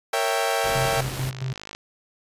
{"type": "chord", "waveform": "sawtooth", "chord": "A# diminished seventh", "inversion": "none", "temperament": "equal with one note detuned", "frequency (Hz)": [460.5, 554.4, 659.3, 784], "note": ["A#4", "C#5", "E5", "G5"], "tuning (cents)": [-21, 0, 0, 0], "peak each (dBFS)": [-24, -24, -23, -22], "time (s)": [0.13, 1.01], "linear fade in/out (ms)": 5}
{"type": "noise", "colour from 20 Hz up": "pink", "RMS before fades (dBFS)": -33, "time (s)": [0.63, 1.31], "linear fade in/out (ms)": 20}
{"type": "tone with tremolo", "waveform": "triangle", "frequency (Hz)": 130.81, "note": "C3", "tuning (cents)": 0, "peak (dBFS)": -23, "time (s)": [0.75, 1.53], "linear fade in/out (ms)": 2, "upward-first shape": "square", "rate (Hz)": 4.5, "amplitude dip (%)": 65}
{"type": "click train", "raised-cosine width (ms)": 0.2, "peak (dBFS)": -19, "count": 47, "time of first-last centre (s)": [0.87, 1.75], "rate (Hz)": 52.3}
{"effects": ["resampled to 32000 Hz"]}